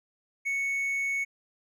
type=tone; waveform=triangle; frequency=2215 Hz; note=C#7; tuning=2 cents flat; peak=-25 dBFS; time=0.45-1.25 s; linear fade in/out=20 ms; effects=none